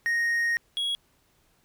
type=tone pair in turn; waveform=triangle; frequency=1864.7 / 3323 Hz; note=A#6 / G#7; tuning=0 / 0 cents; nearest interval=minor seventh; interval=1000 cents; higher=second; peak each=-21 / -24 dBFS; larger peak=first; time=0.06-0.57 / 0.77-0.95 s; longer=first; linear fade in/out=0 ms; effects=pink hiss -66 dBFS RMS until 1.64 s